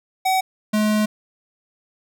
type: tone pair in turn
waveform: square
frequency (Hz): 756 / 212.9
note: F#5 / G#3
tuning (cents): +37 / +43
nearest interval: octave + minor seventh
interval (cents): 2194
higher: first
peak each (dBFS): -17 / -17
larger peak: neither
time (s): 0.25-0.41 / 0.73-1.06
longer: second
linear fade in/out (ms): 10
effects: none